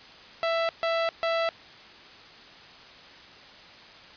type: tone bursts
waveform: sawtooth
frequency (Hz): 663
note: E5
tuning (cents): +10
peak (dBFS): -20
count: 3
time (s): 0.43-1.49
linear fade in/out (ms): 0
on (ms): 260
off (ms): 140
effects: white hiss -48 dBFS RMS until 4.16 s + resampled to 11025 Hz